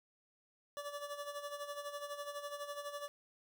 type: tone with tremolo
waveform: 25% pulse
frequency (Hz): 578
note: D5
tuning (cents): -28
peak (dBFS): -36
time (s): 0.77-3.08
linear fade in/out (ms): 0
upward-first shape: sine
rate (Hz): 12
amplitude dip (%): 65
effects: none